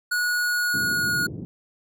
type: tone with pitch glide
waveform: square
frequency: 1458 to 1444.6 Hz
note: F#6 to F#6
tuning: -26 to -42 cents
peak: -22 dBFS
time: 0.11-1.27 s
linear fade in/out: 10 ms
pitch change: -16 cents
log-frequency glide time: 0.22-1.14 s
type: band-pass noise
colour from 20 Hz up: pink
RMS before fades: -34 dBFS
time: 0.74-1.45 s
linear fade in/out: 0 ms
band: 100 to 350 Hz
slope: 24 dB/octave
effects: none